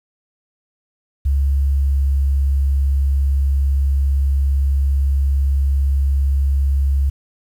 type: tone with pitch glide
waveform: sine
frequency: 69.3 to 68.82 Hz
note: C#2 to C#2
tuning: 0 to -12 cents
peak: -13 dBFS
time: 1.25-7.1 s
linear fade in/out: 10 ms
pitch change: -12 cents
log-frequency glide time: 1.68-1.98 s
effects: 8-bit